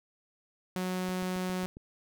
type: tone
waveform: sawtooth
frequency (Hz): 183.8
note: F#3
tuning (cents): -11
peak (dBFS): -27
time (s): 0.76-1.66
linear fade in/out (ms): 0
type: click train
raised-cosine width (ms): 3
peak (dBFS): -33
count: 6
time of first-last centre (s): 1.09-1.769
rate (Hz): 7.36
effects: none